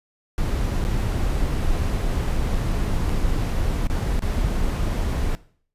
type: noise with dropouts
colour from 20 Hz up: brown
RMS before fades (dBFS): -22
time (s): 0.38-5.35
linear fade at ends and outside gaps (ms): 0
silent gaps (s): 0.84-0.85 / 3.094-3.099 / 3.87-3.899 / 4.192-4.222
effects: noise-tail reverb RT60 0.5 s tail -18 dB re dry + resampled to 32000 Hz